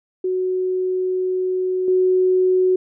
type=tone with level steps; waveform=sine; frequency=370 Hz; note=F#4; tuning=in tune; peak=-18 / -13 dBFS; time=0.24-2.76 s; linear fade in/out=5 ms; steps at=1.88 s; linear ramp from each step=2 ms; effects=none